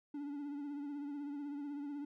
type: tone with vibrato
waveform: triangle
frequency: 287.5 Hz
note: D4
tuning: 37 cents flat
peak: -38 dBFS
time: 0.14-2.05 s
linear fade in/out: 5 ms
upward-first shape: triangle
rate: 16 Hz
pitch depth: 57 cents each way
effects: none